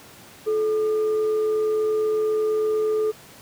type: tone with frequency modulation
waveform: sine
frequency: 432.2 Hz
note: A4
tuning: 31 cents flat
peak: -19 dBFS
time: 0.46-3.12 s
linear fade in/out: 20 ms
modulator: 776 Hz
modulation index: 0.23
effects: pink hiss -46 dBFS RMS until 3.41 s + high-pass 100 Hz 12 dB/octave